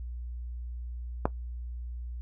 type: click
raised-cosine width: 1 ms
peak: -10 dBFS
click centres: 1.255 s
effects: noise-tail reverb RT60 0.1 s tail -17 dB re dry + added 60 Hz sine -35 dBFS peak until 2.21 s